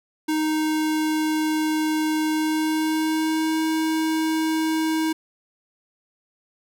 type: tone with pitch glide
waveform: square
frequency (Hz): 311.1 to 317.8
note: D#4 to D#4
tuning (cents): 0 to +37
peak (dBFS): -21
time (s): 0.28-5.13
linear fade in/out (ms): 10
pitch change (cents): +37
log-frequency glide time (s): 2.31-3.64
effects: none